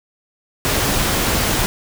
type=noise; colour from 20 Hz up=pink; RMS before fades=-18 dBFS; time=0.65-1.66 s; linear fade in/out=0 ms; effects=none